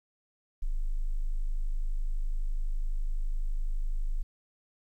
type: tone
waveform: sine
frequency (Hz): 25.96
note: G#0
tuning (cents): 0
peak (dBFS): -26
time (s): 0.62-4.23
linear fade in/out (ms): 10
effects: 11-bit